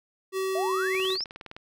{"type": "tone with pitch glide", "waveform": "square", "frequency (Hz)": [381.1, 377.6], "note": ["G4", "F#4"], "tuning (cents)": [-49, 35], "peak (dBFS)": -27, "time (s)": [0.32, 1.18], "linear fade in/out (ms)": 50, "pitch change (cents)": -16, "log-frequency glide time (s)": [0.52, 0.79]}
{"type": "exponential sweep", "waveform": "sine", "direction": "up", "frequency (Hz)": [621, 5588], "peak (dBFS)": -28, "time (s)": [0.55, 1.24], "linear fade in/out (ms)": 5}
{"type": "click train", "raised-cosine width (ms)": 0.3, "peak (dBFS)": -25, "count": 13, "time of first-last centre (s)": [0.95, 1.565], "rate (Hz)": 19.5}
{"effects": []}